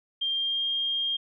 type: tone with pitch glide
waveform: sine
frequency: 3189 to 3217 Hz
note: G7 to G7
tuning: +29 to +44 cents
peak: -25 dBFS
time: 0.21-1.17 s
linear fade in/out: 10 ms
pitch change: +15 cents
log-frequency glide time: 0.32-0.65 s
effects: none